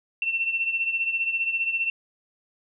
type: beating tone pair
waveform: sine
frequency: 2700 / 2715 Hz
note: E7 / F7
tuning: +41 / -50 cents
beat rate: 15 Hz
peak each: -24 / -30 dBFS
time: 0.22-1.9 s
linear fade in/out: 2 ms
effects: none